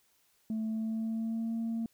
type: tone with pitch glide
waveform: sine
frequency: 220 to 227.9 Hz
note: A3 to A#3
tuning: 0 to -39 cents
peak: -29 dBFS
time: 0.5-1.86 s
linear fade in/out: 2 ms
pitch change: +61 cents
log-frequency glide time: 0.66-1.55 s
effects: tanh soft clip ceiling -29 dBFS + white hiss -70 dBFS RMS until 1.93 s